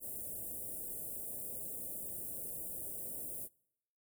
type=band-stop noise; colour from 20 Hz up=white; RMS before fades=-43 dBFS; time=0-3.49 s; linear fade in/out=50 ms; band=660 to 8600 Hz; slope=48 dB/octave; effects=noise-tail reverb RT60 0.8 s tail -26 dB re dry